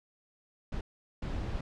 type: noise bursts at uneven times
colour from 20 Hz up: brown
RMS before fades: -35 dBFS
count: 2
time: 0.72-0.81 / 1.22-1.61 s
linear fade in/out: 5 ms
effects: low-pass 5000 Hz 12 dB/octave